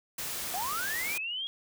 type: noise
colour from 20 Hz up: white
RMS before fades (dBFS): -36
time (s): 0.18-1.18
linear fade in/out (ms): 5
type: linear sweep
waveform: sine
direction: up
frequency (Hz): 690 to 3320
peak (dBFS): -32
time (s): 0.54-1.47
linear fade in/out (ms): 0
effects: none